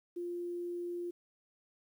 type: tone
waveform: sine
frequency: 349.2 Hz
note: F4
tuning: in tune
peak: -36 dBFS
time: 0.16-1.11 s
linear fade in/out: 10 ms
effects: 11-bit